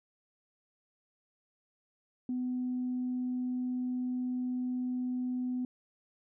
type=tone; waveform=sine; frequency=250.9 Hz; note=B3; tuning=28 cents sharp; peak=-30 dBFS; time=2.29-5.65 s; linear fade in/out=2 ms; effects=tanh soft clip ceiling -26 dBFS